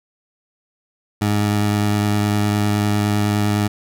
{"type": "tone with vibrato", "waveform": "20% pulse", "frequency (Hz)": 103.83, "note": "G#2", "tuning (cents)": 0, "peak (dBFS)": -11, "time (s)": [1.21, 3.68], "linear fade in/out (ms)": 10, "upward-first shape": "sine", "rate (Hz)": 9.8, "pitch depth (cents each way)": 12, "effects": []}